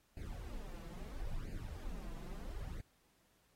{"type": "noise with flanger", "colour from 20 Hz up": "brown", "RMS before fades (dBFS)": -44, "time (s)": [0.17, 2.81], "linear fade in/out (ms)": 2, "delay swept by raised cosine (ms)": [0.43, 6.03], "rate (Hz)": 0.75, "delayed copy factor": 0.95, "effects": ["pink hiss -74 dBFS RMS until 3.55 s", "AAC 48 kbps"]}